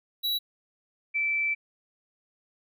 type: tone pair in turn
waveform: square / sine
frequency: 3911 / 2325 Hz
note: B7 / D7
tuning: -18 / -18 cents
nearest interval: major sixth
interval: 900 cents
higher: first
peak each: -26 / -24 dBFS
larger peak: second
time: 0.23-0.39 / 1.14-1.55 s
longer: second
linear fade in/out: 20 ms
effects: none